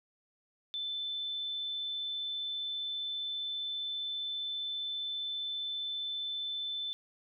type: tone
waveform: sine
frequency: 3525 Hz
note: A7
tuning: 2 cents sharp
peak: -34 dBFS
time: 0.74-6.93 s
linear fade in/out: 0 ms
effects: none